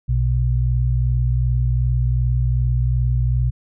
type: tone pair together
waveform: sine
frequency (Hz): 60.66 / 123.3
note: B1 / B2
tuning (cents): -30 / -2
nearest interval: octave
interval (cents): 1228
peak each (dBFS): -18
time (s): 0.08-3.51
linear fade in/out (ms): 20
effects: none